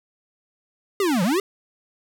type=linear two-way sweep; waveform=square; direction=down then up; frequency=415.3 to 164.81 to 415.3 Hz; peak=-19 dBFS; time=1-1.4 s; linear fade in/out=2 ms; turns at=1.23 s; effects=none